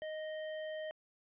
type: tone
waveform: square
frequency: 622.3 Hz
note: D#5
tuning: in tune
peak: -40 dBFS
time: 0.02-0.91 s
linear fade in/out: 0 ms
effects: resampled to 8000 Hz